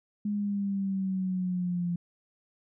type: exponential sweep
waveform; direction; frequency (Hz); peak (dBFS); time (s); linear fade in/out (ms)
sine; down; 208.1 to 172.7; -27; 0.25-1.96; 5
effects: none